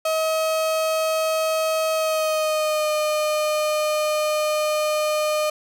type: tone with pitch glide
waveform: 35% pulse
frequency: 636 to 609.4 Hz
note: D#5 to D#5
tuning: +38 to -36 cents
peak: -18 dBFS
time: 0.05-5.5 s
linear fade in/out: 5 ms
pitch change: -74 cents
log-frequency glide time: 1.94-2.91 s
effects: none